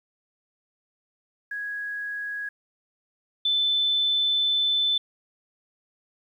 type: tone pair in turn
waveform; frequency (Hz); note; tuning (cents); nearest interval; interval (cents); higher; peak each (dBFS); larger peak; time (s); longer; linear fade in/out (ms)
sine; 1661.2 / 3520; G#6 / A7; 0 / 0; octave + minor second; 1300; second; -29 / -20; second; 1.51-2.49 / 3.45-4.98; second; 5
effects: 10-bit